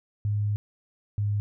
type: tone pair in turn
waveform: sine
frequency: 103.83 / 103.05 Hz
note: G#2 / G#2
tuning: 0 / -13 cents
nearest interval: unison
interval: 13 cents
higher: first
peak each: -23 dBFS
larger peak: neither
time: 0.25-0.56 / 1.18-1.4 s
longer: first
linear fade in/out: 0 ms
effects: none